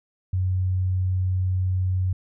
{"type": "tone", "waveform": "sine", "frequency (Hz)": 92.6, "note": "F#2", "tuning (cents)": 2, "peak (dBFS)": -20, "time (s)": [0.33, 2.13], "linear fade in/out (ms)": 5, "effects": []}